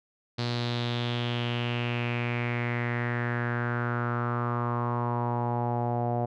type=tone with low-pass filter sweep; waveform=sawtooth; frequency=119.9 Hz; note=A#2; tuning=49 cents sharp; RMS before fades=-29 dBFS; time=0.38-6.26 s; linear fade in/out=10 ms; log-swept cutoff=4300 to 700 Hz; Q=4.7; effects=none